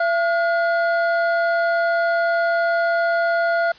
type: tone pair together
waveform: triangle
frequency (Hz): 676.3 / 1433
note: E5 / F6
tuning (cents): +44 / +44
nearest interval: octave + minor second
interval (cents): 1300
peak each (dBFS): -16 / -20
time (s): 0-3.72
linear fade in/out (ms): 5
effects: white hiss -46 dBFS RMS until 3.78 s + resampled to 11025 Hz